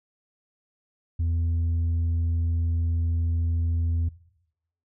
sine tone, 83.4 Hz, E2, 21 cents sharp, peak -19 dBFS, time 1.19-4.09 s, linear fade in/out 10 ms, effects noise-tail reverb RT60 0.8 s tail -21 dB re dry + tanh soft clip ceiling -21 dBFS

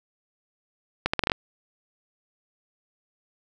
accelerating click train, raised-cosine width 0.3 ms, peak -6 dBFS, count 7, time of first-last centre 1.06-1.318 s, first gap 75 ms, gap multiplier 0.77, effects none

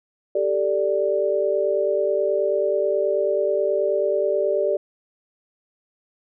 sine chord, G suspended second, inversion none, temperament equal with one note detuned, 392 / 441.3 / 587.3 Hz, G4 / A4 / D5, 0 / +5 / 0 cents, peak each -23 / -25 / -21 dBFS, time 0.35-4.77 s, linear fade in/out 5 ms, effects none

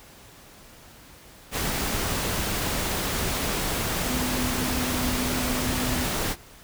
sine tone in noise, 250.3 Hz, B3, 23 cents sharp, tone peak -29 dBFS, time 4.03-6.09 s, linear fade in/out 50 ms, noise pink, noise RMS -27 dBFS, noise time 1.51-6.36 s, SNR -5 dB, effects pink hiss -49 dBFS RMS until 6.63 s

